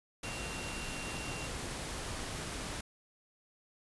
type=tone in noise; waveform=sine; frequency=2757 Hz; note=F7; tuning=23 cents flat; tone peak=-45 dBFS; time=0.24-1.47 s; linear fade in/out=5 ms; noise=pink; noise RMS=-40 dBFS; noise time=0.23-2.81 s; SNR=-8 dB; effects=resampled to 24000 Hz